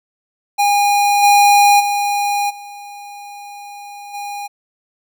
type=tone with level steps; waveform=square; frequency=815 Hz; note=G#5; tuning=33 cents flat; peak=-12 / -8 / -16 / -32 / -25 dBFS; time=0.58-4.48 s; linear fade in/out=20 ms; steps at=1.22 / 1.79 / 2.49 / 4.13 s; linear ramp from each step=20 ms; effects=none